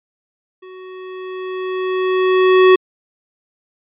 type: tone with level ramp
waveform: square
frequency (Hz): 372.2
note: F#4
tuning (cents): +10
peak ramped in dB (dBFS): -36 to -6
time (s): 0.62-2.76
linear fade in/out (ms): 10
effects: resampled to 8000 Hz